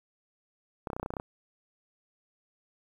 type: clicks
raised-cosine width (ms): 1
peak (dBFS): -20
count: 11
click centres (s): 0.872 / 0.902 / 0.932 / 0.965 / 0.998 / 1.03 / 1.061 / 1.105 / 1.138 / 1.168 / 1.199
effects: 9-bit